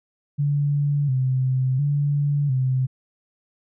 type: tone with vibrato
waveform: sine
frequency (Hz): 136.9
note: C#3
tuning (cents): -21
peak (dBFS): -18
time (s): 0.38-2.87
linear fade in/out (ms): 20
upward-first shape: square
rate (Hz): 0.71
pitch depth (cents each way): 90
effects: none